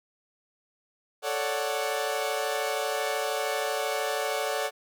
sawtooth chord, D major seventh, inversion second, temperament equal, 440 / 554.4 / 587.3 / 740 Hz, A4 / C#5 / D5 / F#5, 0 / 0 / 0 / 0 cents, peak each -29 dBFS, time 1.22-4.71 s, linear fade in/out 50 ms, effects none

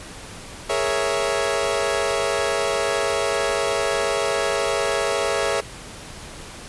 sawtooth chord, A# half-diminished seventh, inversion third, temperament equal, 415.3 / 466.2 / 554.4 / 659.3 Hz, G#4 / A#4 / C#5 / E5, 0 / 0 / 0 / 0 cents, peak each -22 / -23 / -21 / -22 dBFS, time 0.69-5.61 s, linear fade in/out 10 ms, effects pink hiss -38 dBFS RMS until 6.68 s + resampled to 24000 Hz

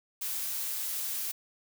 blue noise, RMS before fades -34 dBFS, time 0.21-1.32 s, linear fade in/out 10 ms, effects none

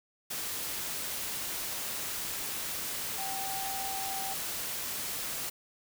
sine tone in noise, 777 Hz, G5, 16 cents flat, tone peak -37 dBFS, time 3.18-4.34 s, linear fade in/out 10 ms, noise white, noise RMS -36 dBFS, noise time 0.3-5.5 s, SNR -4 dB, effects none

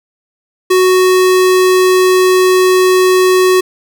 square tone, 370 Hz, F#4, in tune, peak -7 dBFS, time 0.7-3.61 s, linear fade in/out 10 ms, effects none

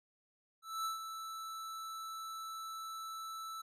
square tone with ADSR envelope, 1318.5 Hz, E6, in tune, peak -35 dBFS, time 0.62-3.62 s, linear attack 230 ms, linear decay 130 ms, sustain -8 dB, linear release 11 ms, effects resampled to 32000 Hz

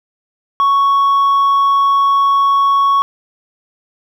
triangle tone with hard clipping, 1111 Hz, C#6, 4 cents sharp, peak -8 dBFS, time 0.6-3.02 s, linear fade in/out 0 ms, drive 1 dB, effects none

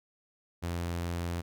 sawtooth tone, 86 Hz, F2, 26 cents flat, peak -28 dBFS, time 0.62-1.42 s, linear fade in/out 20 ms, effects none

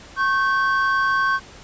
triangle tone pair together, 1094.7 / 1547 Hz, C#6 / G6, -22 / -23 cents, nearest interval tritone, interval 599 cents, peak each -18 / -18 dBFS, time 0.16-1.4 s, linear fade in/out 50 ms, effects pink hiss -43 dBFS RMS until 1.63 s + resampled to 16000 Hz

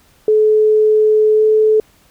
sine tone with pitch glide, 430 to 433 Hz, A4 to A4, -40 to -28 cents, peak -8 dBFS, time 0.28-1.8 s, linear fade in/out 2 ms, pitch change +12 cents, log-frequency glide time 1.35-1.43 s, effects pink hiss -52 dBFS RMS until 2.1 s

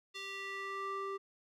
square tone with band-pass filter sweep, 392 Hz, G4, in tune, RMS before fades -41 dBFS, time 0.14-1.18 s, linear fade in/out 20 ms, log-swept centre 3500 to 800 Hz, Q 1.9, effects none

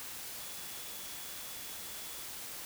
sine tone in noise, 3409 Hz, G#7, 45 cents sharp, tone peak -55 dBFS, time 0.4-2.23 s, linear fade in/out 0 ms, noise white, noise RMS -44 dBFS, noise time 0-2.65 s, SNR -14 dB, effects none

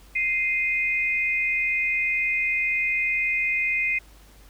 sine tone pair together, 2093 / 2489 Hz, C7 / D#7, 0 / 0 cents, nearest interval minor third, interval 300 cents, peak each -24 dBFS, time 0.15-3.99 s, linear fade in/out 10 ms, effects added 50 Hz sine -49 dBFS peak until 4.49 s + pink hiss -54 dBFS RMS until 4.49 s

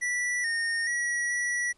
square tone with pitch steps, 1960 / 1840 / 1924 / 1941 Hz, B6 / A#6 / B6 / B6, -14 / -23 / -46 / -31 cents, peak -27 dBFS, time 0.01-1.73 s, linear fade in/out 20 ms, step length 430 ms, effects pink hiss -65 dBFS RMS until 1.77 s + resampled to 24000 Hz

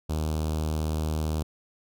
sawtooth tone with notch filter, 77.78 Hz, D#2, in tune, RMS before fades -28 dBFS, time 0.09-1.43 s, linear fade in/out 10 ms, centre 1900 Hz, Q 0.82, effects none

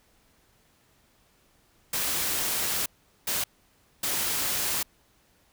white noise bursts at uneven times, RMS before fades -28 dBFS, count 3, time 1.93-2.86 / 3.27-3.44 / 4.03-4.83 s, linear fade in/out 5 ms, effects pink hiss -64 dBFS RMS until 5.52 s

